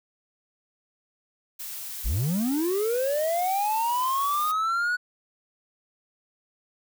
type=noise; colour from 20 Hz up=blue; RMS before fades=-36 dBFS; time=1.59-4.52 s; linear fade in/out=10 ms
type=linear sweep; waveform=triangle; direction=up; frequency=38.88 to 1480 Hz; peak=-21 dBFS; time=2.04-4.97 s; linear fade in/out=20 ms
effects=none